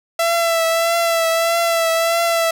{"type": "tone with vibrato", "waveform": "sawtooth", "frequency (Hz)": 667, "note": "E5", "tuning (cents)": 20, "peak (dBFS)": -11, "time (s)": [0.19, 2.51], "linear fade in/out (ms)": 5, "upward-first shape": "triangle", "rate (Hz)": 1.6, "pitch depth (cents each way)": 34, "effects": []}